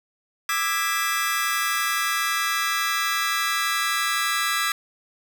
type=chord; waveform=sawtooth; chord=E dominant seventh; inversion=third; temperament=just; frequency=1186.7 / 1318.5 / 1648.1 / 1977.8 Hz; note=D6 / E6 / G#6 / B6; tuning=+18 / 0 / -14 / +2 cents; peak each=-24 dBFS; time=0.49-4.72 s; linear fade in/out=2 ms; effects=none